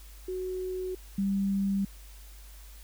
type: tone pair in turn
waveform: sine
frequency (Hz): 370 / 196.79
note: F#4 / G3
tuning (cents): 0 / +7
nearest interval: major seventh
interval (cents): 1093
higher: first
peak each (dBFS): -31 / -25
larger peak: second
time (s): 0.28-0.95 / 1.18-1.85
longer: neither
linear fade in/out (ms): 5
effects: added 50 Hz sine -46 dBFS peak until 2.83 s + white hiss -55 dBFS RMS until 2.83 s